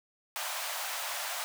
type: high-pass noise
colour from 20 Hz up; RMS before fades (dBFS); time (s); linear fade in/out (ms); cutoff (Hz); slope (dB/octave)
pink; -36; 0.36-1.44; 0; 620; 48
effects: none